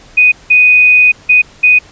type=tone bursts at uneven times; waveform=sine; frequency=2489 Hz; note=D#7; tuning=in tune; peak=-3 dBFS; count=4; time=0.17-0.32 / 0.5-1.12 / 1.29-1.42 / 1.63-1.79 s; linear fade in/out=10 ms; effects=pink hiss -40 dBFS RMS until 1.91 s + resampled to 16000 Hz